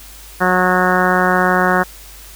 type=harmonic tone; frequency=182.6 Hz; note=F#3; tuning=23 cents flat; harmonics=1 / 2 / 3 / 4 / 5 / 6 / 7 / 8 / 9 / 10; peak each=-19 / -20 / -21 / -19 / -23 / -20 / -22 / -19 / -22 / -24 dBFS; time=0.4-1.84 s; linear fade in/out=20 ms; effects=added 50 Hz sine -39 dBFS peak until 2.35 s + white hiss -39 dBFS RMS until 2.35 s